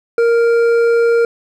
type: tone with hard clipping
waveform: sine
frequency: 466.2 Hz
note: A#4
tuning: in tune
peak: -11 dBFS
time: 0.18-1.25 s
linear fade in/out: 2 ms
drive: 7 dB
effects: none